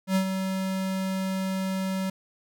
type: tone with ADSR envelope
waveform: square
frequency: 190 Hz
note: F#3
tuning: 46 cents sharp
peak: -20 dBFS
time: 0.07-2.1 s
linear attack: 86 ms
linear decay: 85 ms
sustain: -7 dB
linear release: 5 ms
effects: none